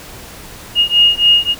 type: beating tone pair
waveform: sine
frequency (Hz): 2854 / 2857.6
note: F7 / F7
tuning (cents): +37 / +39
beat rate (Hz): 3.6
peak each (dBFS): -11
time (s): 0.75-1.55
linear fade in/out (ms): 50
effects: pink hiss -34 dBFS RMS until 1.59 s